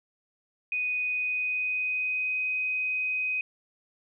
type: tone with pitch glide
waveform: sine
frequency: 2489 to 2511 Hz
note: D#7 to D#7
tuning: 0 to +15 cents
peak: -26 dBFS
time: 0.72-3.41 s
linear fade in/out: 2 ms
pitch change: +15 cents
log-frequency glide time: 1.01-2.38 s
effects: none